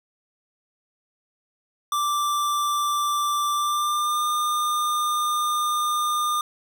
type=tone with pitch glide; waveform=square; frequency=1174.7 to 1209.1 Hz; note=D6 to D#6; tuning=0 to -50 cents; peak=-22 dBFS; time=1.92-6.41 s; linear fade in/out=2 ms; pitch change=+50 cents; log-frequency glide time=3.53-4.27 s; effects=none